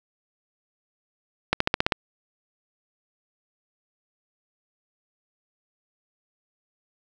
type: accelerating click train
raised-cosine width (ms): 0.3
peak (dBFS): -3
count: 7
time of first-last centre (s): 1.53-1.922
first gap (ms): 74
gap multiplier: 0.95
effects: none